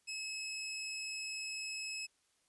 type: tone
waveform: 20% pulse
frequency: 2582 Hz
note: E7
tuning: 37 cents flat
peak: -35 dBFS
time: 0.07-2.07 s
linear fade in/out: 20 ms
effects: white hiss -75 dBFS RMS until 2.48 s + resampled to 24000 Hz